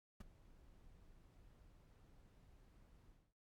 brown noise with ADSR envelope, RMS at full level -45 dBFS, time 0.2-3.34 s, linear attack 8 ms, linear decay 16 ms, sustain -20 dB, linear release 270 ms, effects AAC 64 kbps

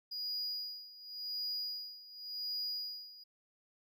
triangle tone with tremolo, 4896 Hz, D#8, 29 cents flat, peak -34 dBFS, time 0.11-3.24 s, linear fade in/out 10 ms, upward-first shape sine, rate 0.9 Hz, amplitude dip 85%, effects none

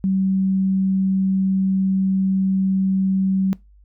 sine tone, 191.2 Hz, G3, 43 cents flat, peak -16 dBFS, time 0.04-3.53 s, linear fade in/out 0 ms, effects noise-tail reverb RT60 0.2 s tail -22 dB re dry + added 50 Hz sine -47 dBFS peak until 3.84 s

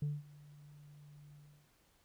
sine tone with ADSR envelope, 146.83 Hz, D3, in tune, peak -30 dBFS, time 0.02-1.71 s, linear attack 4 ms, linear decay 200 ms, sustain -24 dB, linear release 360 ms, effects tanh soft clip ceiling -31 dBFS + pink hiss -71 dBFS RMS until 2.04 s

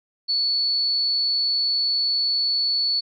sine tone, 4435 Hz, C#8, in tune, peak -19 dBFS, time 0.28-3.01 s, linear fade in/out 20 ms, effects none

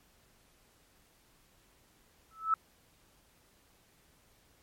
sine tone with exponential growth, 1308 Hz, E6, 14 cents flat, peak -21 dBFS, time 2.31-2.54 s, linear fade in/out 2 ms, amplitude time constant 48 ms, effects pink hiss -66 dBFS RMS until 4.62 s + MP3 64 kbps

